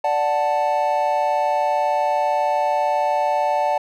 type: chord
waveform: triangle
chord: D major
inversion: none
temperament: equal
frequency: 587.3 / 740 / 880 Hz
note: D5 / F#5 / A5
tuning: 0 / 0 / 0 cents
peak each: -20 / -20 / -19 dBFS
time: 0.04-3.78 s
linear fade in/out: 5 ms
effects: none